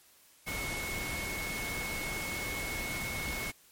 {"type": "tone in noise", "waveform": "sine", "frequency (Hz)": 2188, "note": "C#7", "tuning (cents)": -23, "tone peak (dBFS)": -37, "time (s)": [0.46, 3.52], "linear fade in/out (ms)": 20, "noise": "pink", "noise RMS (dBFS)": -38, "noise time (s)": [0.46, 3.52], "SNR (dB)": -2, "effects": ["white hiss -61 dBFS RMS until 3.71 s", "MP3 64 kbps"]}